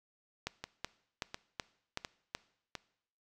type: two click trains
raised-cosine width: 0.2 ms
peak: -22 / -18 dBFS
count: 4 / 6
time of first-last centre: 0.64-2.753 / 0.47-2.35 s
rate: 1.42 / 2.66 Hz
effects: noise-tail reverb RT60 0.7 s tail -20 dB re dry